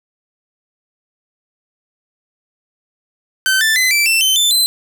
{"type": "tone with pitch steps", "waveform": "sawtooth", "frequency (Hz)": [1538, 1766.7, 2029, 2331, 2678, 3076, 3533, 4059], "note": ["G6", "A6", "B6", "D7", "E7", "G7", "A7", "B7"], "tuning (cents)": [-33, 7, 46, -14, 27, -33, 6, 47], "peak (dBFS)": -8, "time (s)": [3.46, 4.66], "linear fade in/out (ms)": 0, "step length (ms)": 150, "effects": []}